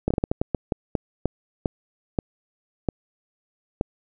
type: slowing click train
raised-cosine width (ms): 2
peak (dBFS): -8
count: 15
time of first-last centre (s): 0.08-3.811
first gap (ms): 25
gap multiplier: 1.32
effects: none